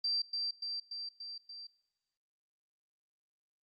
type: tone with echo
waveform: sine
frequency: 4699 Hz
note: D8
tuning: in tune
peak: -30 dBFS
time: 0.04-0.22 s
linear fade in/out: 5 ms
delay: 290 ms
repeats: 5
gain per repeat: -3 dB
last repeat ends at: 1.67 s
effects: noise-tail reverb RT60 0.9 s tail -22 dB re dry + Opus 32 kbps